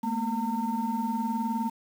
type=tone cluster; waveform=sine; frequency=217.8 / 237.4 / 910 Hz; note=A3 / A#3 / A#5; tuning=-17 / +32 / -42 cents; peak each=-30 dBFS; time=0.03-1.7 s; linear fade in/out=10 ms; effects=tanh soft clip ceiling -19 dBFS + 8-bit